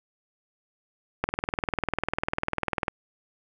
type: click train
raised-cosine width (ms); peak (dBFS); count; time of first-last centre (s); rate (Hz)
0.5; -9; 34; 1.24-2.882; 20.1
effects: none